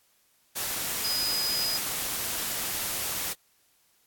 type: tone in noise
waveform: sine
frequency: 4978 Hz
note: D#8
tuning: in tune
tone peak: -27 dBFS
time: 1.03-1.78 s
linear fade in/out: 20 ms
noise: white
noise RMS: -31 dBFS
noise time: 0.55-3.34 s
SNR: +1 dB
effects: white hiss -66 dBFS RMS until 4.06 s + AAC 64 kbps